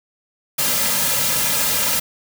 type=noise with comb filter; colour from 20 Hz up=white; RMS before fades=-19 dBFS; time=0.58-2 s; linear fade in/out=10 ms; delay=2.7 ms; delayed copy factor=-0.8; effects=none